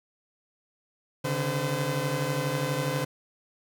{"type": "tone cluster", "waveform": "sawtooth", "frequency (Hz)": [136.8, 149, 511], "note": ["C#3", "D3", "C5"], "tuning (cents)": [-23, 25, -41], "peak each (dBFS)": -27, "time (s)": [1.24, 3.05], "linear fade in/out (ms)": 10, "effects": []}